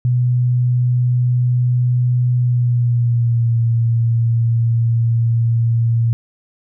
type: tone with pitch glide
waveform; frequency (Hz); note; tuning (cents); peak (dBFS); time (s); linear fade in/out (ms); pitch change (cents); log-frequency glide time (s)
sine; 123.47 to 115.87; B2 to A#2; 0 to -10; -12; 0.05-6.13; 0; -110; 2.36-3.58
effects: none